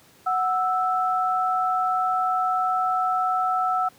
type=tone pair together; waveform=sine; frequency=740 / 1318.5 Hz; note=F#5 / E6; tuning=0 / 0 cents; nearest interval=minor seventh; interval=1000 cents; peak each=-23 dBFS; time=0.26-3.89 s; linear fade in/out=10 ms; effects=pink hiss -54 dBFS RMS until 3.98 s + high-pass 100 Hz 12 dB/octave